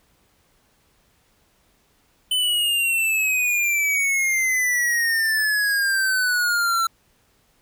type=exponential sweep; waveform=square; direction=down; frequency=3034 to 1338 Hz; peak=-19 dBFS; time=2.31-6.87 s; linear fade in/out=5 ms; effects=pink hiss -62 dBFS RMS until 7.61 s